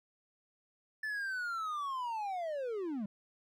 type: linear sweep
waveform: triangle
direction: down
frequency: 1760 to 190 Hz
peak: -33 dBFS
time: 1.03-3.06 s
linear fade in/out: 5 ms
effects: none